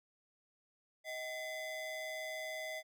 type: ring-modulated tone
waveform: square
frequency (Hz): 698.5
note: F5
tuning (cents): 0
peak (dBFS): -38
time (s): 1.04-2.83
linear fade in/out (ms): 50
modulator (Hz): 1330
effects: none